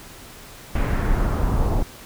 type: noise with low-pass filter sweep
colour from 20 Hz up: brown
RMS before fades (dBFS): -20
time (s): 0.75-1.83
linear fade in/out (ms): 5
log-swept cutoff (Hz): 2300 to 820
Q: 1.6
effects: pink hiss -42 dBFS RMS until 2.05 s